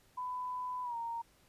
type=tone with pitch glide; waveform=sine; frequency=1000 to 927.7 Hz; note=B5 to A#5; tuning=+21 to -9 cents; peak=-36 dBFS; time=0.17-1.22 s; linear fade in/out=10 ms; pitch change=-130 cents; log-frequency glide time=0.83-0.96 s; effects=pink hiss -67 dBFS RMS until 1.48 s + resampled to 32000 Hz